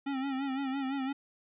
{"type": "tone with vibrato", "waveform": "square", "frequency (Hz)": 270, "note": "C#4", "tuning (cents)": -45, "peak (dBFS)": -32, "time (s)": [0.06, 1.13], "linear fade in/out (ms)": 10, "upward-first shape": "sine", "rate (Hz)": 5.9, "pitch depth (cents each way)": 65, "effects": ["resampled to 8000 Hz"]}